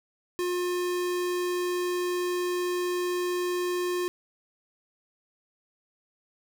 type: tone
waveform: square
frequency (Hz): 356.9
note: F4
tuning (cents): +38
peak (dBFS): -27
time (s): 0.39-4.08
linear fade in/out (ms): 0
effects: none